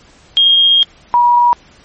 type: tone pair in turn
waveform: sine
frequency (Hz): 3238 / 962.7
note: G#7 / B5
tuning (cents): -45 / -45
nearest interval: octave + major sixth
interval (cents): 2100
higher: first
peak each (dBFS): -6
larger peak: neither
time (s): 0.37-0.83 / 1.14-1.53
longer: first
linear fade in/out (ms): 0
effects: pink hiss -45 dBFS RMS until 1.84 s + MP3 32 kbps